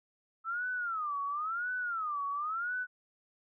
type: tone with vibrato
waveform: sine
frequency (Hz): 1298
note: E6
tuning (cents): -27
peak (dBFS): -32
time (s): 0.44-2.87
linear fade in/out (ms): 50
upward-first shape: sine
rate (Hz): 0.96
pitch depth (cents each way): 250
effects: none